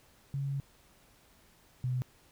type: tone pair in turn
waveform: sine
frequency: 138.59 / 126.53 Hz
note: C#3 / B2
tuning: 0 / +42 cents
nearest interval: major second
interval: 158 cents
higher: first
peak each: -31 / -29 dBFS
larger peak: second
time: 0.34-0.6 / 1.84-2.02 s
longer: first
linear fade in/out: 0 ms
effects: pink hiss -63 dBFS RMS until 2.31 s